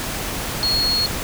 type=tone in noise; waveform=sine; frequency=4313 Hz; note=C#8; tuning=48 cents flat; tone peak=-17 dBFS; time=0.63-1.06 s; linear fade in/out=0 ms; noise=pink; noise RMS=-26 dBFS; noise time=0-1.23 s; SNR=+6 dB; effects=none